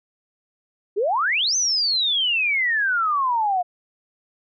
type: exponential two-way sweep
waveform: sine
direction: up then down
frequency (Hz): 373.5 to 6272 to 700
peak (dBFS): -18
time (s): 0.96-3.63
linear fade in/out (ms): 20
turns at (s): 1.56
effects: none